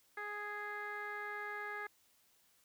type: tone with low-pass filter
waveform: 15% pulse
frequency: 415.3 Hz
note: G#4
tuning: in tune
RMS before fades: -43 dBFS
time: 0.17-1.87 s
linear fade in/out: 5 ms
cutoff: 1900 Hz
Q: 5.7
effects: white hiss -71 dBFS RMS until 2.64 s